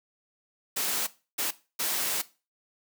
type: noise bursts at uneven times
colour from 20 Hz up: white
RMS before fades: -29 dBFS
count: 3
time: 0.76-1.07 / 1.38-1.51 / 1.79-2.22 s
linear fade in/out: 10 ms
effects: noise-tail reverb RT60 0.3 s tail -17 dB re dry + high-pass 200 Hz 12 dB/octave